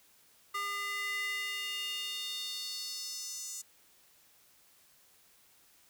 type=tone with high-pass filter sweep; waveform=square; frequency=404 Hz; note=G#4; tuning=48 cents flat; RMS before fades=-38 dBFS; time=0.54-3.62 s; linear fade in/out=10 ms; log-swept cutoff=1400 to 6900 Hz; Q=3.6; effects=white hiss -64 dBFS RMS until 5.89 s